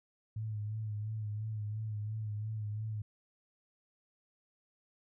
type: tone with vibrato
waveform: sine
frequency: 107.2 Hz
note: A2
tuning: 45 cents flat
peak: -35 dBFS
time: 0.36-3.02 s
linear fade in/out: 5 ms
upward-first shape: sine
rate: 2.9 Hz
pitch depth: 46 cents each way
effects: none